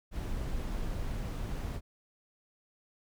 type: noise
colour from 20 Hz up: brown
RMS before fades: -35 dBFS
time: 0.11-1.81 s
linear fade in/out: 50 ms
effects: none